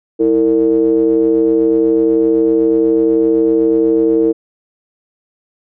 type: ring-modulated tone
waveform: triangle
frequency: 64.5 Hz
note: C2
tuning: 24 cents flat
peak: -4 dBFS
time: 0.19-4.33 s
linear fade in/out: 20 ms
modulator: 391 Hz
effects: none